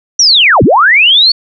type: linear two-way sweep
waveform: sine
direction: down then up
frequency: 5970 to 75 to 4486 Hz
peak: -3 dBFS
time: 0.19-1.32 s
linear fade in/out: 5 ms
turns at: 0.63 s
effects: none